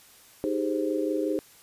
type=chord; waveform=sine; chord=Ab major seventh; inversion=second; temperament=equal with one note detuned; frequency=311.1 / 392 / 417.2 / 523.3 Hz; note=Eb4 / G4 / Ab4 / C5; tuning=0 / 0 / +8 / 0 cents; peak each=-28 / -31 / -32 / -31 dBFS; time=0.44-1.39 s; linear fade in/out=0 ms; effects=white hiss -54 dBFS RMS until 1.62 s + resampled to 32000 Hz